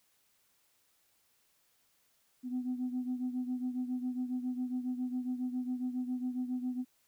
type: beating tone pair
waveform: sine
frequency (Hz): 250 / 257.3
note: B3 / C4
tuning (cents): +21 / -29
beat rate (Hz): 7.3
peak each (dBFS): -33 / -38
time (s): 2.43-6.85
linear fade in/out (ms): 50
effects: tanh soft clip ceiling -28 dBFS + white hiss -72 dBFS RMS until 7.07 s